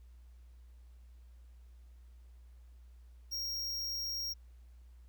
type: tone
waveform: square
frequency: 5588 Hz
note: F8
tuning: in tune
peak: -36 dBFS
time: 3.31-4.34 s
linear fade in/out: 20 ms
effects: added 60 Hz sine -53 dBFS peak until 5.08 s + pink hiss -75 dBFS RMS until 5.08 s